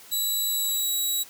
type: tone with pitch glide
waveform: 10% pulse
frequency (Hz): 3930 to 3880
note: B7 to B7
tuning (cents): -9 to -31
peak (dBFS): -17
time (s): 0.11-1.24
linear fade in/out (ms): 20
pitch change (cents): -22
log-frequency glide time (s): 0.49-0.89
effects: white hiss -48 dBFS RMS until 1.29 s + high-pass 100 Hz 12 dB/octave